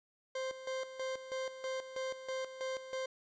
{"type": "tone with tremolo", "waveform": "40% pulse", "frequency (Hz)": 523.3, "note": "C5", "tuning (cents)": 0, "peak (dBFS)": -35, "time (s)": [0.35, 3.06], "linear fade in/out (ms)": 5, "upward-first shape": "square", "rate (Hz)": 3.1, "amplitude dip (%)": 70, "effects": ["resampled to 16000 Hz", "12-bit"]}